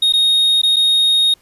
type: tone with dropouts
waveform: triangle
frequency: 3726 Hz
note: A#7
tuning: 2 cents flat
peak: -9 dBFS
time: 0.02-1.34 s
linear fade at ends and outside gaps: 5 ms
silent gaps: 0.125-0.135 / 0.617-0.632 / 0.761-0.765 s
effects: pink hiss -54 dBFS RMS until 1.41 s + resampled to 32000 Hz